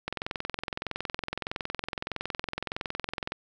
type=click train; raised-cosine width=0.3 ms; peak=-15 dBFS; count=71; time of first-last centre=0.08-3.321 s; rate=21.6 Hz; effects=none